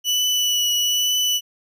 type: tone with vibrato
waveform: 30% pulse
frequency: 2960 Hz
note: F#7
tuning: in tune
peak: -15 dBFS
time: 0.04-1.41 s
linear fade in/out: 50 ms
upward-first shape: triangle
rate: 1.1 Hz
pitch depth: 18 cents each way
effects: none